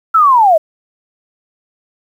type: linear sweep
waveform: sine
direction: down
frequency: 1352 to 604 Hz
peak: -5 dBFS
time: 0.14-0.58 s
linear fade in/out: 10 ms
effects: 7-bit